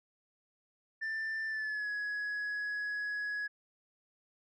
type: tone with pitch glide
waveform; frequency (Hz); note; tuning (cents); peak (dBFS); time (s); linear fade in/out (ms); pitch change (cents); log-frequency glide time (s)
sine; 1777 to 1677.3; A6 to G#6; +17 to +17; -31; 1.01-3.48; 20; -100; 1.47-1.89
effects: tanh soft clip ceiling -33 dBFS